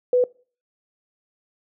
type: tone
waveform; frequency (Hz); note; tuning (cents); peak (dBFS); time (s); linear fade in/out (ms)
sine; 496.6; B4; +9; -14; 0.13-0.24; 2
effects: noise-tail reverb RT60 0.4 s tail -23 dB re dry